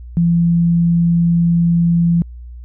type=tone; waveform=sine; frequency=170 Hz; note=F3; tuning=46 cents flat; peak=-10 dBFS; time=0.17-2.22 s; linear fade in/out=0 ms; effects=added 60 Hz sine -30 dBFS peak until 2.64 s